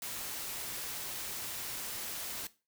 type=noise; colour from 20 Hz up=white; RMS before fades=-40 dBFS; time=0.02-2.47 s; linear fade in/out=2 ms; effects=noise-tail reverb RT60 0.3 s tail -17 dB re dry